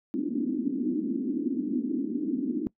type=band-pass noise; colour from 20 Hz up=pink; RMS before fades=-29 dBFS; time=0.14-2.67 s; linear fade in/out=0 ms; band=240 to 310 Hz; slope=48 dB/octave; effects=noise-tail reverb RT60 0.1 s tail -22 dB re dry